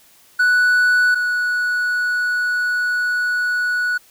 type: tone pair in turn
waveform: triangle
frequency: 1480 / 1470.6 Hz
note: F#6 / F#6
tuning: 0 / -11 cents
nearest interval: unison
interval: 11 cents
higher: first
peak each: -10 / -15 dBFS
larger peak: first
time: 0.39-1.15 / 1.15-3.98 s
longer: second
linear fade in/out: 10 ms
effects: white hiss -51 dBFS RMS until 4.1 s